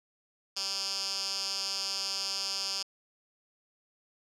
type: tone with band-pass filter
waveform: 10% pulse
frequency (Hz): 195.1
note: G3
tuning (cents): -8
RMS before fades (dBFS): -34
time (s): 0.56-2.83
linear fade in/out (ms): 10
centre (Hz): 5200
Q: 4.6
effects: none